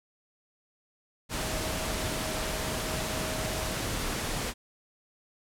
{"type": "tone in noise", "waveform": "sine", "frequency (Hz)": 631, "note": "D#5", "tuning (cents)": 24, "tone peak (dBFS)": -40, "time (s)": [1.34, 3.77], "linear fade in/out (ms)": 50, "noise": "pink", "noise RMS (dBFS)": -32, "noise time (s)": [1.29, 4.54], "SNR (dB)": -11, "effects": ["low-pass 12000 Hz 12 dB/octave"]}